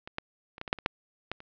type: clicks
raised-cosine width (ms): 0.3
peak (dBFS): -24 / -15 / -28 / -19 / -22 / -7 / -25 / -8 / -16 / -30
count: 10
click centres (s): 0.075 / 0.184 / 0.581 / 0.614 / 0.678 / 0.729 / 0.787 / 0.861 / 1.316 / 1.404
effects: low-pass 4000 Hz 12 dB/octave